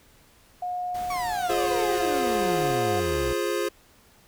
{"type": "tone", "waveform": "sine", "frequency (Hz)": 720, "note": "F#5", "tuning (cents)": -47, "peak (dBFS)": -27, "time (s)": [0.62, 3], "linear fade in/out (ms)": 5}
{"type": "noise", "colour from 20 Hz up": "pink", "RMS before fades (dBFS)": -42, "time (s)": [0.94, 2.77], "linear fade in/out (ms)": 10}
{"type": "exponential sweep", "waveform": "30% pulse", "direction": "down", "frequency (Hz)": [1148, 59.8], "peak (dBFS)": -27, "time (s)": [1.1, 3.33], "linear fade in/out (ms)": 5}
{"type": "chord", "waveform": "square", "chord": "F minor", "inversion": "none", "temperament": "equal with one note detuned", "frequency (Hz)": [349.2, 415.3, 527.8], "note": ["F4", "Ab4", "C5"], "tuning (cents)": [0, 0, 15], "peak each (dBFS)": [-29, -29, -31], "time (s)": [1.49, 3.69], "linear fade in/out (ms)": 10}
{"effects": ["pink hiss -57 dBFS RMS until 4.27 s"]}